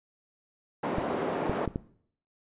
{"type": "band-pass noise", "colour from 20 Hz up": "white", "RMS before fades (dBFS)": -31, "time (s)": [0.83, 1.66], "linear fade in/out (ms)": 5, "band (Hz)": [210, 640], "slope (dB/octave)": 12}
{"type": "clicks", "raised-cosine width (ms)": 3, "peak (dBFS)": -16, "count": 4, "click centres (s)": [0.984, 1.496, 1.677, 1.759]}
{"effects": ["noise-tail reverb RT60 0.6 s tail -17 dB re dry", "resampled to 8000 Hz"]}